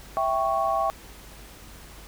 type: chord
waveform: sine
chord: C# diminished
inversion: first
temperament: equal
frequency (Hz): 659.3 / 784 / 1108.7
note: E5 / G5 / C#6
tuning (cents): 0 / 0 / 0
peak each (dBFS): -26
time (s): 0.17-0.9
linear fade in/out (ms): 0
effects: added 50 Hz sine -47 dBFS peak until 2.07 s + pink hiss -47 dBFS RMS until 2.07 s